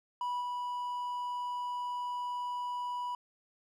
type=tone with level steps; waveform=triangle; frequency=981 Hz; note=B5; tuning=12 cents flat; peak=-30 / -32 dBFS; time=0.21-3.15 s; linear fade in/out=2 ms; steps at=0.4 s; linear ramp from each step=20 ms; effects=none